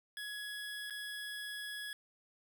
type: tone with dropouts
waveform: 25% pulse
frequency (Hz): 1678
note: G#6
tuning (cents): +17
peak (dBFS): -37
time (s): 0.17-1.93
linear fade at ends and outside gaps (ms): 1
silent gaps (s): 0.899-0.906
effects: none